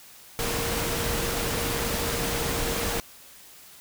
sine tone in noise, 466.2 Hz, A#4, in tune, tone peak -34 dBFS, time 0.39-3 s, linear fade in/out 0 ms, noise pink, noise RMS -28 dBFS, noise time 0.39-3 s, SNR -9 dB, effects white hiss -49 dBFS RMS until 3.8 s

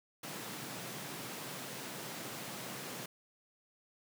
pink high-pass noise, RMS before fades -44 dBFS, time 0.23-3.06 s, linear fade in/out 5 ms, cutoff 120 Hz, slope 48 dB/octave, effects none

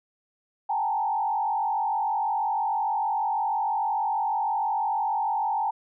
sine tone with frequency modulation, 851 Hz, G#5, 42 cents sharp, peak -23 dBFS, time 0.69-5.71 s, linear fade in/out 10 ms, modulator 46.3 Hz, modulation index 1.5, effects none

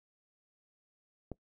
click, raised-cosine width 2 ms, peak -26 dBFS, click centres 1.317 s, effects noise-tail reverb RT60 0.1 s tail -22 dB re dry

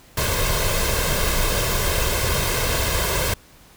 pink noise with comb filter, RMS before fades -21 dBFS, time 0.17-3.34 s, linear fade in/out 5 ms, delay 1.9 ms, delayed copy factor +0.6, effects pink hiss -50 dBFS RMS until 3.76 s

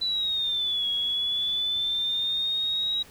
sine exponential two-way sweep, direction down then up, 3991 to 3322 to 3841 Hz, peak -24 dBFS, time 0.01-3.03 s, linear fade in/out 10 ms, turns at 0.89 s, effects pink hiss -51 dBFS RMS until 3.1 s

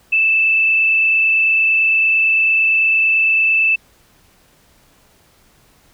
sine tone with frequency modulation, 2637 Hz, E7, in tune, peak -11 dBFS, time 0.12-3.76 s, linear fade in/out 10 ms, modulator 28.9 Hz, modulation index 0.81, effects pink hiss -53 dBFS RMS until 5.93 s

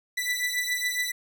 sawtooth beating tone pair, 1975.5 / 1982.7 Hz, B6 / B6, 0 / +6 cents, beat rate 7.2 Hz, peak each -25 / -26 dBFS, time 0.17-1.12 s, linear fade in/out 10 ms, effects none

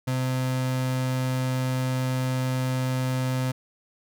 35% pulse tone, 128.9 Hz, C3, 26 cents flat, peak -22 dBFS, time 0.07-3.52 s, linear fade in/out 10 ms, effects none

